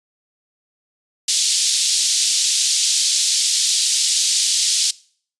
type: band-pass noise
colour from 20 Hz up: pink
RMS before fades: -18 dBFS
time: 1.28-4.91 s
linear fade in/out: 5 ms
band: 3800 to 8700 Hz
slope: 24 dB/octave
effects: noise-tail reverb RT60 0.5 s tail -22 dB re dry + resampled to 24000 Hz